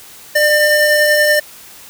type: tone pair together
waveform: square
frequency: 598 / 1804.4 Hz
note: D5 / A6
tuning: +31 / +43 cents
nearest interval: octave + perfect fifth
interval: 1912 cents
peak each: -13 dBFS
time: 0.35-1.4 s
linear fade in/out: 10 ms
effects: white hiss -38 dBFS RMS until 1.89 s